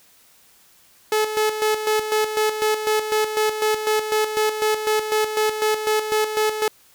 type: tone with tremolo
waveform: sawtooth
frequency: 430.3 Hz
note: A4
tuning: 39 cents flat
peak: -13 dBFS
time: 1.12-6.68 s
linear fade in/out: 2 ms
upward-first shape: square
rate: 4 Hz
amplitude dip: 60%
effects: white hiss -54 dBFS RMS until 6.94 s